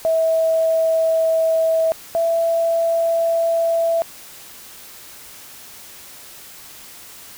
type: tone pair in turn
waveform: sine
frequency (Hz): 649 / 665.7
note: E5 / E5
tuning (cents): -27 / +17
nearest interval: unison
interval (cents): 44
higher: second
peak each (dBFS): -14 / -15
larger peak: first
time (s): 0.05-1.92 / 2.15-4.02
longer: neither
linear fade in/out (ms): 0
effects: white hiss -40 dBFS RMS until 7.37 s